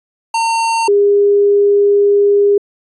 square / sine tone pair in turn, 911 / 405.8 Hz, A#5 / G#4, -40 / -40 cents, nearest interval octave + major second, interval 1400 cents, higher first, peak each -13 / -7 dBFS, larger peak second, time 0.34-0.88 / 0.88-2.58 s, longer second, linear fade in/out 5 ms, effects resampled to 24000 Hz

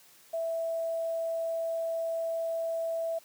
sine tone with quantisation, 659.3 Hz, E5, in tune, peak -29 dBFS, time 0.33-3.19 s, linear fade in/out 10 ms, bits 9, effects white hiss -58 dBFS RMS until 3.24 s + high-pass 150 Hz 12 dB/octave

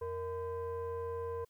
sine tone with frequency modulation, 466.2 Hz, A#4, in tune, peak -35 dBFS, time 0.01-1.45 s, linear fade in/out 10 ms, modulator 552 Hz, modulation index 0.73, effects tanh soft clip ceiling -31 dBFS + white hiss -75 dBFS RMS until 1.49 s

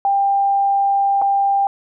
sine tone with dropouts, 794 Hz, G5, 22 cents sharp, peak -13 dBFS, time 0.05-1.67 s, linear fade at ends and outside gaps 1 ms, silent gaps 1.216-1.22 s, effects none

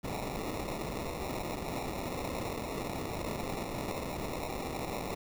white noise with sample-and-hold, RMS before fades -37 dBFS, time 0.03-5.15 s, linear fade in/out 10 ms, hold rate 1575 Hz, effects none

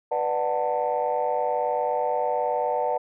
sine chord, B minor seventh, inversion none, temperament just, 493.9 / 592.7 / 740.8 / 889 Hz, B4 / D5 / F#5 / A5, 0 / +16 / +2 / +18 cents, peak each -27 dBFS, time 0.11-2.98 s, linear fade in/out 10 ms, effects tanh soft clip ceiling -14 dBFS

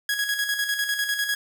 sawtooth tone with tremolo, 1661.2 Hz, G#6, in tune, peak -18 dBFS, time 0.09-1.35 s, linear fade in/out 2 ms, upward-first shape square, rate 10 Hz, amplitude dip 50%, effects none

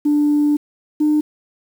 sine tone pair in turn, 294.7 / 301.8 Hz, D4 / D4, +6 / +47 cents, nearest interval unison, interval 41 cents, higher second, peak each -11 dBFS, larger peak neither, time 0.05-0.57 / 1-1.21 s, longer first, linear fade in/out 10 ms, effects tanh soft clip ceiling -9 dBFS + 7-bit

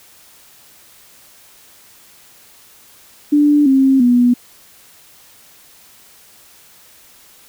sine tone with pitch steps, 293.7 / 267.8 / 244.1 Hz, D4 / C4 / B3, 0 / +40 / -20 cents, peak -8 dBFS, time 3.32-4.34 s, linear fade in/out 10 ms, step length 340 ms, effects white hiss -46 dBFS RMS until 7.48 s

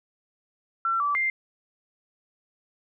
sine tone with pitch steps, 1349 / 1158 / 2098 Hz, E6 / D6 / C7, +40 / -25 / +4 cents, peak -22 dBFS, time 0.85-1.3 s, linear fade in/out 2 ms, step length 150 ms, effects none

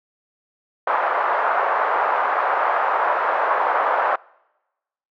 white band-pass noise, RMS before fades -20 dBFS, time 0.87-4.16 s, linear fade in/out 5 ms, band 580 to 1300 Hz, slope 24 dB/octave, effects noise-tail reverb RT60 1.0 s tail -26 dB re dry

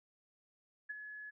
sine tone with ADSR envelope, 1700 Hz, G#6, 40 cents sharp, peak -37 dBFS, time 0.89-1.31 s, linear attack 14 ms, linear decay 21 ms, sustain -8 dB, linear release 20 ms, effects none

